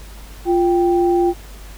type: tone pair together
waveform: sine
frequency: 348.5 / 783.8 Hz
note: F4 / G5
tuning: -4 / 0 cents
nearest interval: octave + major second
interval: 1404 cents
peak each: -13 / -20 dBFS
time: 0.45-1.34 s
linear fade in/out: 50 ms
effects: added 50 Hz sine -35 dBFS peak until 1.77 s + pink hiss -42 dBFS RMS until 1.77 s